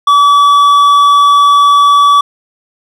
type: tone with hard clipping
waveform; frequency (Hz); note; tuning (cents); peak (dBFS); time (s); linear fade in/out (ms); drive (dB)
sine; 1146; D6; -43; -5; 0.07-2.21; 5; 6
effects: none